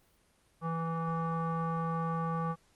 square tone with low-pass filter, 164.81 Hz, E3, in tune, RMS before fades -33 dBFS, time 0.61-2.56 s, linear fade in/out 50 ms, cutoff 1100 Hz, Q 5.4, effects pink hiss -68 dBFS RMS until 2.75 s + Opus 24 kbps

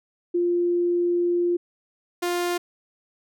sine / sawtooth tone pair in turn, 349.2 / 351.4 Hz, F4 / F4, 0 / +11 cents, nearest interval unison, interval 11 cents, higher second, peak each -19 dBFS, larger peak neither, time 0.34-1.57 / 2.22-2.58 s, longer first, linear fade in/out 10 ms, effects none

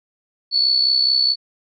sine tone with amplitude modulation, 4435 Hz, C#8, in tune, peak -11 dBFS, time 0.51-1.36 s, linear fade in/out 50 ms, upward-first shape sine, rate 64.6 Hz, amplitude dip 60%, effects none

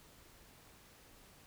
silence, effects pink hiss -61 dBFS RMS until 1.46 s

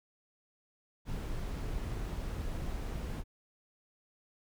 brown noise, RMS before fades -37 dBFS, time 1.05-3.24 s, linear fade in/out 50 ms, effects none

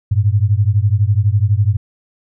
sine beating tone pair, 98 / 110 Hz, G2 / A2, 0 / 0 cents, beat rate 12 Hz, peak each -13 / -14 dBFS, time 0.11-1.77 s, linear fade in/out 10 ms, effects none

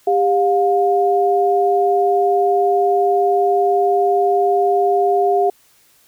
sine tone pair together, 398.9 / 710.8 Hz, G4 / F5, +30 / +30 cents, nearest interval minor seventh, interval 1000 cents, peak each -15 dBFS, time 0.07-5.5 s, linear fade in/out 5 ms, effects white hiss -54 dBFS RMS until 6.07 s

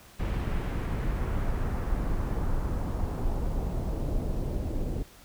brown noise with low-pass filter sweep, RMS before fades -29 dBFS, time 0.19-5.03 s, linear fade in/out 10 ms, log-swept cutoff 2800 to 490 Hz, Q 1.1, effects pink hiss -53 dBFS RMS until 5.24 s

